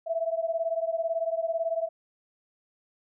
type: beating tone pair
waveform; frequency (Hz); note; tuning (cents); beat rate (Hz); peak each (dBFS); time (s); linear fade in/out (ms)
sine; 654 / 672; E5 / E5; -14 / +33; 18; -28 / -30; 0.06-1.89; 20
effects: none